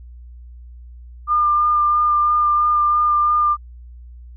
sine tone with vibrato, 1202 Hz, D6, 40 cents sharp, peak -13 dBFS, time 1.27-3.57 s, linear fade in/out 50 ms, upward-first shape sine, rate 3 Hz, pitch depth 12 cents each way, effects added 60 Hz sine -36 dBFS peak until 4.36 s

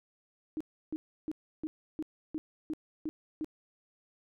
sine tone bursts, 311.1 Hz, D#4, in tune, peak -32 dBFS, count 9, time 0.57-3.445 s, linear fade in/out 0 ms, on 35 ms, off 320 ms, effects none

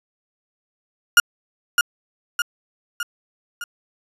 35% pulse tone with echo, 1422 Hz, F6, 31 cents sharp, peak -6 dBFS, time 1.17-1.2 s, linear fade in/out 2 ms, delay 610 ms, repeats 4, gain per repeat -5 dB, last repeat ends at 3.64 s, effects resampled to 32000 Hz

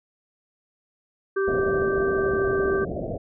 harmonic tone, 390 Hz, G4, 9 cents flat, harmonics 1 / 3 / 4, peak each -21 / -32 / -30 dBFS, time 1.36-2.85 s, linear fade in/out 10 ms
white low-pass noise, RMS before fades -30 dBFS, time 1.47-3.18 s, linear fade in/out 10 ms, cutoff 690 Hz, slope 96 dB/octave
effects none

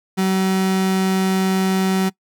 35% pulse tone, 189.5 Hz, F#3, 42 cents sharp, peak -14 dBFS, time 0.17-2.1 s, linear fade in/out 20 ms, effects noise-tail reverb RT60 0.1 s tail -22 dB re dry

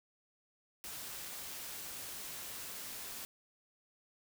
white noise, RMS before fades -45 dBFS, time 0.84-3.25 s, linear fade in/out 0 ms, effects none

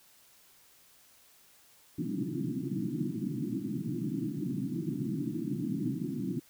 white band-pass noise, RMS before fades -34 dBFS, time 1.98-6.4 s, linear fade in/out 5 ms, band 120 to 340 Hz, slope 96 dB/octave, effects white hiss -61 dBFS RMS until 6.49 s

